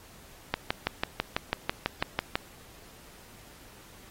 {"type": "click train", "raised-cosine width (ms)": 0.3, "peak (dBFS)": -9, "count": 12, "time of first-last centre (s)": [0.54, 2.355], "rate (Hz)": 6.06, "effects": ["pink hiss -53 dBFS RMS until 4.1 s", "AAC 48 kbps"]}